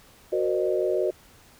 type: chord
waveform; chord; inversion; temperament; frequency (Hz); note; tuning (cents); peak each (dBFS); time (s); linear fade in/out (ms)
sine; C half-diminished seventh; second; equal with one note detuned; 370 / 466.2 / 523.3 / 609.4; Gb4 / Bb4 / C5 / Eb5; 0 / 0 / 0 / -36; -25 / -29 / -30 / -27; 0.32-1.11; 10
effects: pink hiss -54 dBFS RMS until 1.59 s